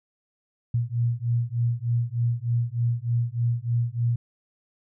sine beating tone pair, 117 / 120.3 Hz, A#2 / B2, +7 / -45 cents, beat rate 3.3 Hz, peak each -25 dBFS, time 0.74-4.16 s, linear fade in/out 5 ms, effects none

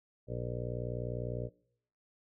harmonic tone, 60 Hz, B1, 49 cents flat, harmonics 1 / 2 / 3 / 4 / 5 / 6 / 7 / 8 / 9 / 10, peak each -44 / -38 / -45 / -50 / -48 / -54 / -44 / -44 / -45 / -45 dBFS, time 0.27-1.5 s, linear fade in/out 50 ms, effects noise-tail reverb RT60 0.7 s tail -24 dB re dry

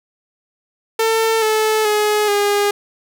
sawtooth tone with pitch steps, 448 / 434.5 / 421.4 / 408.7 Hz, A4 / A4 / G#4 / G#4, +31 / -22 / +25 / -28 cents, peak -10 dBFS, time 0.99-2.71 s, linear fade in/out 5 ms, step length 430 ms, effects none

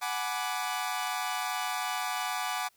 sawtooth chord, G# half-diminished seventh, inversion third, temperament equal with one note detuned, 740 / 842.7 / 987.8 / 1174.7 Hz, F#5 / G#5 / B5 / D6, 0 / +25 / 0 / 0 cents, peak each -31 / -33 / -35 / -32 dBFS, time 0.01-2.69 s, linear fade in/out 20 ms, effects white hiss -67 dBFS RMS until 2.76 s

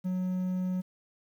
triangle tone, 183.8 Hz, F#3, 11 cents flat, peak -26 dBFS, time 0.04-0.82 s, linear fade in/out 20 ms, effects 10-bit

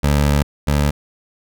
20% pulse tone pair in turn, 72.3 / 72.76 Hz, D2 / D2, -27 / -16 cents, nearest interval unison, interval 11 cents, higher second, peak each -8 / -9 dBFS, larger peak first, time 0.03-0.43 / 0.67-0.91 s, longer first, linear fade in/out 10 ms, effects none

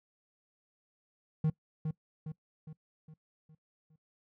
triangle tone with echo, 156.1 Hz, D#3, 6 cents sharp, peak -23 dBFS, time 1.44-1.5 s, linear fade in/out 5 ms, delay 410 ms, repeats 6, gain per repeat -6 dB, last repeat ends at 3.96 s, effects noise-tail reverb RT60 0.1 s tail -21 dB re dry

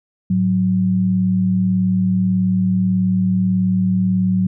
sine tone pair together, 106.67 / 185 Hz, G#2 / F#3, +47 / 0 cents, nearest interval minor seventh, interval 953 cents, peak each -22 / -14 dBFS, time 0.3-4.47 s, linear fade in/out 5 ms, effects none

